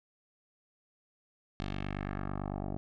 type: tone with low-pass filter sweep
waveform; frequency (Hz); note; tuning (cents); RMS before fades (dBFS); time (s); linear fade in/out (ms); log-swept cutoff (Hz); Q
10% pulse; 49; G1; 0; -37; 1.6-2.77; 0; 4100 to 590; 1.7
effects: none